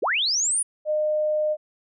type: linear sweep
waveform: sine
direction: up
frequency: 265.4 to 9956 Hz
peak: -20 dBFS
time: 0.02-0.63 s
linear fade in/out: 10 ms
type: tone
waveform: sine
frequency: 610 Hz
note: D#5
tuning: 34 cents flat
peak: -20 dBFS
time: 0.85-1.57 s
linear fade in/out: 50 ms
effects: none